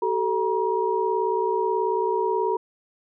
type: tone cluster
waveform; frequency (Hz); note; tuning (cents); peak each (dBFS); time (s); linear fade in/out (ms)
sine; 381 / 439.4 / 951; G4 / A4 / A#5; -49 / -2 / +34; -25; 0.02-2.57; 5
effects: none